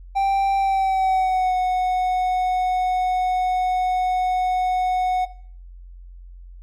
triangle tone with pitch glide, 784 to 735.7 Hz, G5 to F#5, 0 to -10 cents, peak -15 dBFS, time 0.15-5.26 s, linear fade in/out 20 ms, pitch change -110 cents, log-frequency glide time 0.57-1.55 s, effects noise-tail reverb RT60 0.5 s tail -18 dB re dry + added 44 Hz sine -38 dBFS peak until 6.62 s

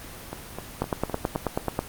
two click trains, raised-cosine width 1 ms, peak -9 / -18 dBFS, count 10 / 5, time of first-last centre 0.82-1.791 / 0.33-1.353 s, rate 9.27 / 3.91 Hz, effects pink hiss -41 dBFS RMS until 1.88 s + Opus 24 kbps

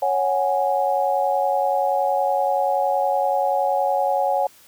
sine chord, C# suspended fourth, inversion none, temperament equal, 554.4 / 740 / 830.6 Hz, C#5 / F#5 / G#5, 0 / 0 / 0 cents, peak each -22 dBFS, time 0.02-4.47 s, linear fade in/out 5 ms, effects white hiss -51 dBFS RMS until 4.67 s

